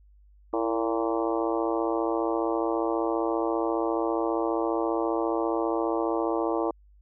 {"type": "harmonic tone with a mistuned harmonic", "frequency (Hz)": 114.8, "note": "A#2", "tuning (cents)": -26, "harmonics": [3, 4, 5, 6, 7, 8, 9, 10], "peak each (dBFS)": [-28, -30, -32, -34, -35, -36, -37, -38], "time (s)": [0.53, 6.71], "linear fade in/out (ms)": 5, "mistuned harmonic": 3, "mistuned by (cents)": -56, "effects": ["added 50 Hz sine -53 dBFS peak until 7.01 s"]}